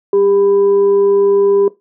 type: tone with frequency modulation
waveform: sine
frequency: 399.6 Hz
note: G4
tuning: 33 cents sharp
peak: -8 dBFS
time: 0.13-1.68 s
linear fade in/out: 2 ms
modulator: 595 Hz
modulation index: 0.23
effects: noise-tail reverb RT60 0.2 s tail -18 dB re dry + high-pass 200 Hz 12 dB/octave